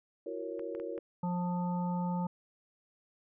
sine chord, F# dominant seventh, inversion third, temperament equal with one note detuned, 335.6 / 370 / 466.2 / 554.4 Hz, E4 / F#4 / A#4 / C#5, +31 / 0 / 0 / 0 cents, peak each -42 / -43 / -40 / -42 dBFS, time 0.26-0.99 s, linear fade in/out 5 ms
clicks, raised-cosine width 0.5 ms, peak -35 dBFS, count 4, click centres 0.594 / 0.75 / 0.799 / 0.979 s
harmonic tone, 177.3 Hz, F3, 26 cents sharp, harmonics 1 / 3 / 5 / 7, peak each -31 / -44 / -38 / -50 dBFS, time 1.23-2.27 s, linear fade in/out 5 ms
effects none

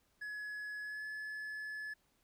triangle tone with pitch glide, 1692 to 1716.6 Hz, G#6 to A6, +32 to -43 cents, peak -39 dBFS, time 0.21-1.94 s, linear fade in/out 10 ms, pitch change +25 cents, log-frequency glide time 0.83-1.05 s, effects pink hiss -75 dBFS RMS until 2.23 s

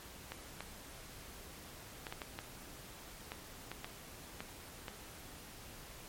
clicks, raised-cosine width 0.3 ms, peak -25 dBFS, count 11, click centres 0.32 / 0.606 / 2.068 / 2.125 / 2.218 / 2.389 / 3.319 / 3.716 / 3.845 / 4.405 / 4.882 s, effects pink hiss -52 dBFS RMS until 6.08 s + MP3 64 kbps

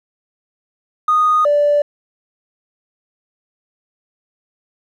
triangle tone pair in turn, 1238 / 584.3 Hz, D#6 / D5, -9 / -9 cents, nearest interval octave + minor second, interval 1300 cents, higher first, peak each -7 dBFS, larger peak neither, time 1.08-1.45 / 1.45-1.82 s, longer neither, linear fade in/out 5 ms, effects tanh soft clip ceiling -8 dBFS

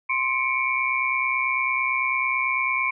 sine tone cluster, 1049 / 2215 / 2344 Hz, C6 / C#7 / D7, +4 / -2 / -4 cents, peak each -26 / -25 / -25 dBFS, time 0.09-2.91 s, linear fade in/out 10 ms, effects none

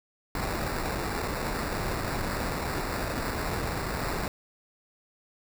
pink noise with sample-and-hold, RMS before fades -31 dBFS, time 0.35-4.28 s, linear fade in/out 2 ms, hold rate 3150 Hz, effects none

